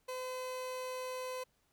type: tone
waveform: 30% pulse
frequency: 510 Hz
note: C5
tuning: 44 cents flat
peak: -36 dBFS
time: 0.08-1.44 s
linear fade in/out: 10 ms
effects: pink hiss -75 dBFS RMS until 1.72 s